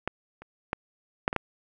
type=clicks; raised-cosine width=0.5 ms; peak=-13 / -29 / -12 / -7 / -16 / -10 dBFS; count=6; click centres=0.076 / 0.42 / 0.731 / 1.279 / 1.329 / 1.363 s; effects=none